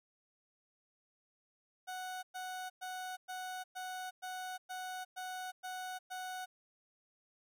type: tone bursts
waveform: 30% pulse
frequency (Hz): 740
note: F#5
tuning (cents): 0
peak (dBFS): -38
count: 10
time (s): 1.87-6.46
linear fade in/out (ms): 20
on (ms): 360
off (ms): 110
effects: none